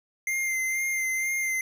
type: tone with vibrato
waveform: square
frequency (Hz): 2093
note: C7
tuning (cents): 0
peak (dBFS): -26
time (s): 0.27-1.61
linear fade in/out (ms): 2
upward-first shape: sine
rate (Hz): 2.1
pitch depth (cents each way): 24
effects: none